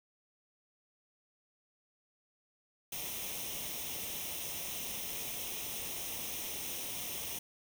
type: noise with comb filter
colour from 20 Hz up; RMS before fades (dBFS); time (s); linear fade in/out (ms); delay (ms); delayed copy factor
white; -40; 2.92-7.39; 5; 0.33; +0.65
effects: none